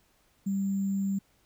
sine tone with sample-and-hold, 196 Hz, G3, in tune, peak -26 dBFS, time 0.46-1.19 s, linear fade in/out 10 ms, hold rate 7350 Hz, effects pink hiss -67 dBFS RMS until 1.45 s

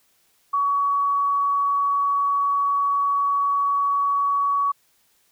sine tone, 1128 Hz, C#6, 30 cents sharp, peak -18 dBFS, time 0.53-4.72 s, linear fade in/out 10 ms, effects white hiss -63 dBFS RMS until 5.31 s

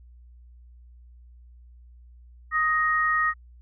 sine tone pair together, 1250.6 / 1871 Hz, D#6 / A#6, +8 / +6 cents, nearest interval perfect fifth, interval 698 cents, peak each -23 / -23 dBFS, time 2.51-3.34 s, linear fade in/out 50 ms, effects added 60 Hz sine -47 dBFS peak until 3.61 s

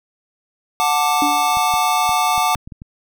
square chord, D major, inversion first, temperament just, 734.2 / 881 / 1174.7 Hz, F#5 / A5 / D6, -14 / +2 / 0 cents, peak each -20 dBFS, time 0.8-2.55 s, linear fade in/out 0 ms
sine tone with exponential decay, 290.5 Hz, D4, 19 cents flat, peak -16 dBFS, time 1.22-1.59 s, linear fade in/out 1 ms, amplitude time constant 79 ms
clicks, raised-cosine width 5 ms, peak -22 dBFS, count 8, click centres 1.571 / 1.739 / 2.093 / 2.379 / 2.556 / 2.675 / 2.722 / 2.819 s
effects none

